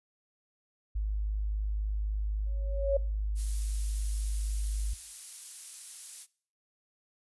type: tone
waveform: sine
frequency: 51.91 Hz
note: G#1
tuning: in tune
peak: -28 dBFS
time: 0.95-4.94 s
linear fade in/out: 10 ms
type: tone with exponential growth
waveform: sine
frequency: 554.4 Hz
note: C#5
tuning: in tune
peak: -22 dBFS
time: 2.46-2.97 s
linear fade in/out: 5 ms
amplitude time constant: 110 ms
type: noise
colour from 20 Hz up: violet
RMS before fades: -39 dBFS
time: 3.35-6.27 s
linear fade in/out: 50 ms
effects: noise-tail reverb RT60 0.5 s tail -22 dB re dry + resampled to 24000 Hz